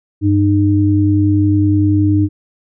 sine tone pair together, 98 / 304.7 Hz, G2 / D#4, 0 / -36 cents, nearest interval octave + minor sixth, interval 1964 cents, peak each -12 dBFS, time 0.21-2.29 s, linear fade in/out 50 ms, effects none

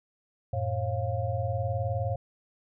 sine tone cluster, 92.2 / 111.7 / 542 / 701 Hz, F#2 / A2 / C#5 / F5, -6 / +27 / -39 / +6 cents, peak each -32 / -30 / -34 / -35 dBFS, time 0.53-2.16 s, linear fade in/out 5 ms, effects none

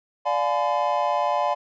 triangle chord, D diminished seventh, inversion none, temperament just, 587.3 / 704.8 / 845.8 / 1014.9 Hz, D5 / F5 / Ab5 / Cb6, 0 / +16 / +31 / +47 cents, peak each -24 dBFS, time 0.25-1.55 s, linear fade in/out 20 ms, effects resampled to 16000 Hz

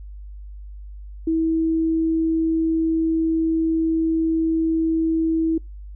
sine tone, 324 Hz, E4, 30 cents flat, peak -17 dBFS, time 1.27-5.58 s, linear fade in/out 5 ms, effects noise-tail reverb RT60 0.2 s tail -26 dB re dry + added 50 Hz sine -34 dBFS peak until 5.95 s

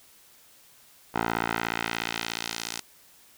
10% pulse tone with band-pass filter sweep, 56.9 Hz, A#1, 41 cents flat, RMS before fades -31 dBFS, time 1.14-2.81 s, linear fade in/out 10 ms, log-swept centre 1000 to 6600 Hz, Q 0.94, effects white hiss -56 dBFS RMS until 3.37 s

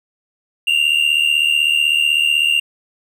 triangle tone pair together, 2752 / 2828 Hz, F7 / F7, -26 / +21 cents, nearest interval unison, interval 47 cents, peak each -14 dBFS, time 0.67-2.6 s, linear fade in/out 5 ms, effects none

